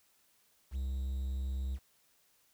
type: tone with quantisation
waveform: triangle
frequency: 66.1 Hz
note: C2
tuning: 18 cents sharp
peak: -31 dBFS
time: 0.71-1.79 s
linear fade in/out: 50 ms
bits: 10
effects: white hiss -70 dBFS RMS until 2.53 s